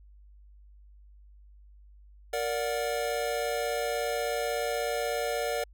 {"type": "chord", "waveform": "square", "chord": "Bb augmented", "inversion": "none", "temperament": "just", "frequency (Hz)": [466.2, 582.7, 728.4], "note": ["Bb4", "D5", "F#5"], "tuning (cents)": [0, -14, -27], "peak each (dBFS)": [-33, -33, -35], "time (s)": [2.33, 5.64], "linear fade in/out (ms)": 5, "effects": ["added 50 Hz sine -51 dBFS peak until 5.73 s"]}